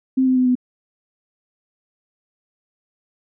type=tone with pitch steps; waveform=sine; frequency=261.6 / 257.7 / 253.9 / 250.1 Hz; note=C4 / C4 / B3 / B3; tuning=0 / -26 / +48 / +22 cents; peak=-13 dBFS; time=0.17-0.554 s; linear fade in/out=10 ms; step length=96 ms; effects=none